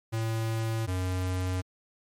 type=tone pair in turn; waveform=square; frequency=112.5 / 91.98 Hz; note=A2 / F#2; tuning=+39 / -10 cents; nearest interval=minor third; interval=349 cents; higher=first; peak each=-28 dBFS; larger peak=neither; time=0.12-0.87 / 0.87-1.62 s; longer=neither; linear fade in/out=20 ms; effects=MP3 64 kbps